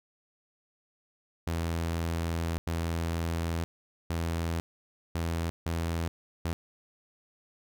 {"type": "tone bursts at uneven times", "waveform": "sawtooth", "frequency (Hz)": 83.3, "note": "E2", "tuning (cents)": 19, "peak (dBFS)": -25, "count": 6, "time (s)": [[1.47, 2.58], [2.67, 3.64], [4.1, 4.6], [5.15, 5.5], [5.66, 6.08], [6.45, 6.53]], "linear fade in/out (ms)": 0, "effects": []}